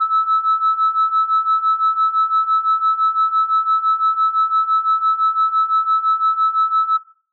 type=beating tone pair; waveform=sine; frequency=1302 / 1307.9 Hz; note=E6 / E6; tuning=-22 / -14 cents; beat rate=5.9 Hz; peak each=-18 / -14 dBFS; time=0-6.98 s; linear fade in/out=20 ms; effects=noise-tail reverb RT60 0.5 s tail -17 dB re dry + tanh soft clip ceiling -8 dBFS